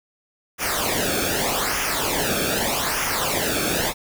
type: noise with flanger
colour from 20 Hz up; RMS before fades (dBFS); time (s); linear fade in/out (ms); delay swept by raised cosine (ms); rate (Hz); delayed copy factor
pink; -23; 0.58-3.94; 50; 0.24 to 1.03; 0.82; -0.75
effects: none